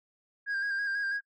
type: tone with vibrato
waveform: sine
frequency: 1617 Hz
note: G#6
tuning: 47 cents flat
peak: -26 dBFS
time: 0.46-1.21 s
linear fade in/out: 50 ms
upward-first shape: square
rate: 6.1 Hz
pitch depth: 30 cents each way
effects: noise-tail reverb RT60 0.1 s tail -24 dB re dry + tanh soft clip ceiling -28 dBFS